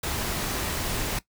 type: noise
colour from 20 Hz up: pink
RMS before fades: -29 dBFS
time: 0.03-1.19 s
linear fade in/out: 5 ms
effects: noise-tail reverb RT60 0.1 s tail -17 dB re dry